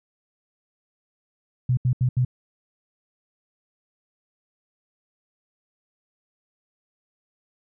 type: tone bursts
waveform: sine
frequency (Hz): 125.7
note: B2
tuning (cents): +31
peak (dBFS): -17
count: 4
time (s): 1.69-2.249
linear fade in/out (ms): 5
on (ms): 82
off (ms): 77
effects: none